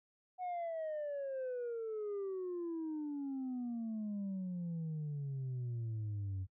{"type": "exponential sweep", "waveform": "sine", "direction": "down", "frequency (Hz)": [740, 92.5], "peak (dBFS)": -35, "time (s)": [0.38, 6.47], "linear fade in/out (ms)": 50, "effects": ["noise-tail reverb RT60 0.1 s tail -18 dB re dry", "tanh soft clip ceiling -36 dBFS"]}